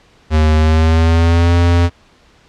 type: tone with pitch glide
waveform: square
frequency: 77.78 to 86.3 Hz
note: D#2 to F2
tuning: 0 to -20 cents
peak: -9 dBFS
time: 0.3-1.9 s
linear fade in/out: 50 ms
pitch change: +180 cents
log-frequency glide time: 0.56-1.55 s
effects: pink hiss -49 dBFS RMS until 2.48 s + low-pass 5000 Hz 12 dB/octave